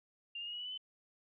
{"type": "tone with pitch steps", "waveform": "sine", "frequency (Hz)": [2794, 2833, 2873, 2913, 2953, 2995, 3036], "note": ["F7", "F7", "F7", "F#7", "F#7", "F#7", "F#7"], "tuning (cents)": [0, 24, 48, -28, -4, 20, 44], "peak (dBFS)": -40, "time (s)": [0.35, 0.777], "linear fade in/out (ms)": 5, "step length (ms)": 61, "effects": []}